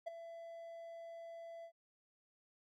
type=tone with ADSR envelope; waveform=triangle; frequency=669 Hz; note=E5; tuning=25 cents sharp; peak=-35 dBFS; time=0.06-1.72 s; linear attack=16 ms; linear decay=13 ms; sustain=-11 dB; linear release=78 ms; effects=none